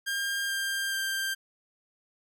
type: tone with pitch steps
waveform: sawtooth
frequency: 1605 / 1593 / 1581.1 Hz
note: G6 / G6 / G6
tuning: +40 / +27 / +14 cents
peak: -25 dBFS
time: 0.06-1.35 s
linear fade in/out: 20 ms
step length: 430 ms
effects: none